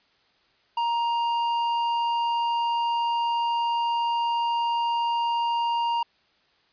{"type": "tone with tanh clipping", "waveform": "sine", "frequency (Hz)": 937, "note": "A#5", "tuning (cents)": 9, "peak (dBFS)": -24, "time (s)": [0.77, 6.03], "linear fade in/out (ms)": 5, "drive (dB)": 10, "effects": ["white hiss -64 dBFS RMS until 6.72 s", "resampled to 11025 Hz"]}